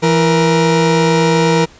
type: tone pair together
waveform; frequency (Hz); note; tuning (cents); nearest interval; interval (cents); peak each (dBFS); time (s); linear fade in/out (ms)
30% pulse; 166.9 / 472.1; E3 / A#4; +22 / +22; octave + tritone; 1800; -10; 0.02-1.66; 20
effects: pink hiss -43 dBFS RMS until 1.79 s + resampled to 16000 Hz